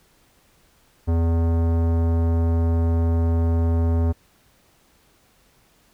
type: tone with tanh clipping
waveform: sine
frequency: 83.2 Hz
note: E2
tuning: 17 cents sharp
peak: -19 dBFS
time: 1.07-4.13 s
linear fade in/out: 20 ms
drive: 18 dB
effects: pink hiss -59 dBFS RMS until 5.93 s